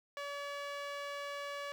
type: tone with band-pass filter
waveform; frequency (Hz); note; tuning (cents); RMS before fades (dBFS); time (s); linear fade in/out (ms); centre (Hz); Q
sawtooth; 570; C#5; +48; -42; 0.17-1.72; 0; 1700; 0.58
effects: 10-bit